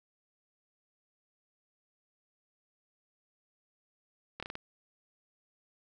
slowing click train, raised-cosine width 0.3 ms, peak -23 dBFS, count 5, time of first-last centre 4.4-4.554 s, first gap 26 ms, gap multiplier 1.27, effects none

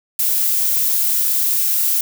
violet noise, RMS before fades -17 dBFS, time 0.19-2.01 s, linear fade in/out 2 ms, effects none

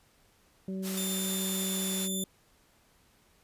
harmonic tone, 190 Hz, F#3, 46 cents sharp, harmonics 1 / 2 / 3, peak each -33 / -41 / -48 dBFS, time 0.68-2.24 s, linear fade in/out 2 ms
white high-pass noise, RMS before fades -38 dBFS, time 0.82-2.09 s, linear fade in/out 50 ms, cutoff 290 Hz, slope 24 dB/octave
5% pulse tone with pitch glide, 3571 to 3532 Hz, A7 to A7, +25 to +6 cents, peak -26 dBFS, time 0.97-2.24 s, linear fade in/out 5 ms, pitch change -19 cents, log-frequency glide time 1.09-1.86 s
effects pink hiss -65 dBFS RMS until 3.43 s + resampled to 32000 Hz

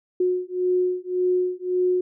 sine beating tone pair, 362.7 / 364.5 Hz, F#4 / F#4, -34 / -26 cents, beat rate 1.8 Hz, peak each -23 dBFS, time 0.2-2.01 s, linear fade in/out 5 ms, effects none

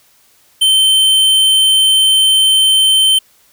square tone, 3097 Hz, G7, 22 cents flat, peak -8 dBFS, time 0.61-3.19 s, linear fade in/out 10 ms, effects white hiss -51 dBFS RMS until 3.52 s

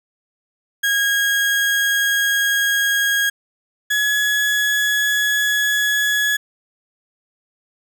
35% pulse tone pair in turn, 1638 / 1687.9 Hz, G#6 / G#6, -24 / +28 cents, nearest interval minor second, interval 52 cents, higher second, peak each -14 dBFS, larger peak neither, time 0.83-3.3 / 3.9-6.37 s, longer neither, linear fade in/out 10 ms, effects none

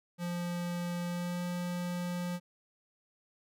square tone with pitch glide, 174.61 to 176.64 Hz, F3 to F3, 0 to +20 cents, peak -34 dBFS, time 0.18-2.4 s, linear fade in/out 50 ms, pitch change +20 cents, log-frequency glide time 1.04-1.43 s, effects none

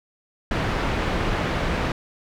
pink low-pass noise, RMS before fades -24 dBFS, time 0.51-1.92 s, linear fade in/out 2 ms, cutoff 2500 Hz, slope 12 dB/octave, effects none

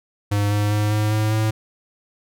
square tone with pitch steps, 102.4 / 103.71 / 105.04 / 106.38 / 107.74 / 109.12 Hz, G#2 / G#2 / G#2 / G#2 / A2 / A2, -24 / -2 / +20 / +42 / -36 / -14 cents, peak -18 dBFS, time 0.31-1.51 s, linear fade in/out 10 ms, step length 200 ms, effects none

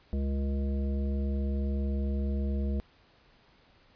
harmonic tone with a mistuned harmonic, 69.3 Hz, C#2, in tune, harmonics 1 / 3 / 5 / 7 / 9, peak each -28 / -34 / -43 / -44 / -47 dBFS, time 0.13-2.8 s, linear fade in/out 0 ms, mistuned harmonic 7, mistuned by -35 cents, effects pink hiss -62 dBFS RMS until 3.95 s + resampled to 11025 Hz

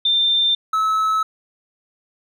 sine / triangle tone pair in turn, 3586 / 1296.7 Hz, A7 / E6, +32 / -29 cents, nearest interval octave + tritone, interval 1761 cents, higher first, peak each -14 dBFS, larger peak neither, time 0.05-0.55 / 0.73-1.23 s, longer neither, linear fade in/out 5 ms, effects none

